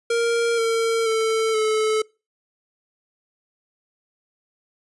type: tone with pitch steps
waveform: square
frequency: 466.2 / 455.3 / 444.6 / 434.2 Hz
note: A#4 / A#4 / A4 / A4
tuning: 0 / -41 / +18 / -23 cents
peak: -19 dBFS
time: 0.1-2.02 s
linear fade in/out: 5 ms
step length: 480 ms
effects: noise-tail reverb RT60 0.3 s tail -25 dB re dry + resampled to 24000 Hz